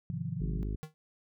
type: chord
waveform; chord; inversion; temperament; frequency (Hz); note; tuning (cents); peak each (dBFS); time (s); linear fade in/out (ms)
sine; F minor seventh; first; just; 104.77 / 130.96 / 157.15 / 174.61; Ab2 / C3 / Eb3 / F3; +16 / +2 / +18 / 0; -41 / -38 / -38 / -38; 0.1-0.63; 0
type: harmonic tone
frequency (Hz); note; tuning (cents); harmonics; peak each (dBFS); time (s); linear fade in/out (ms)
51.91; G#1; 0; 1 / 2 / 3 / 4 / 5 / 6 / 7 / 8; -33 / -39 / -43 / -45 / -47 / -49 / -50 / -51; 0.4-0.76; 10
type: tone with exponential decay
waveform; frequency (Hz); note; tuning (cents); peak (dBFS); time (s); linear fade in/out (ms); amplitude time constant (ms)
square; 155.56; D#3; 0; -35; 0.83-0.94; 0; 23
effects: none